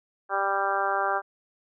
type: harmonic tone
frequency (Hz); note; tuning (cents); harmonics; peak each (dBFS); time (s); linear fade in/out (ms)
196.7; G3; +6; 2 / 3 / 4 / 5 / 6 / 7 / 8; -34 / -32 / -28 / -33 / -30 / -31 / -32; 0.29-1.22; 50
effects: none